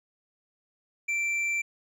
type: tone with hard clipping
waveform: sine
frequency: 2346 Hz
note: D7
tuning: 2 cents flat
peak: -27 dBFS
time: 1.08-1.62 s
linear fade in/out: 10 ms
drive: 5 dB
effects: none